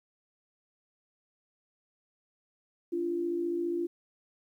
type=tone pair together; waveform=sine; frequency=289.4 / 344.2 Hz; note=D4 / F4; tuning=-25 / -25 cents; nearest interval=minor third; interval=300 cents; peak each=-37 / -29 dBFS; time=2.92-3.87 s; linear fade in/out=10 ms; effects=11-bit